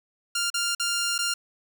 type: tone with dropouts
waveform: 10% pulse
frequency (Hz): 1397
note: F6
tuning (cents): 0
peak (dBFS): -16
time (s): 0.35-1.34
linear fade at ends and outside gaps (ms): 5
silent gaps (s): 0.502-0.541 / 0.75-0.797 / 1.181-1.188
effects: none